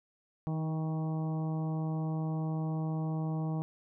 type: harmonic tone with a mistuned harmonic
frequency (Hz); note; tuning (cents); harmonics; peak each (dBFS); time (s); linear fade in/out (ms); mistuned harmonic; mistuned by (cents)
158.5; D#3; +32; 1 / 2 / 3 / 4 / 5 / 6 / 7; -31 / -40 / -47 / -47 / -46 / -52 / -52; 0.47-3.62; 0; 2; -16
effects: none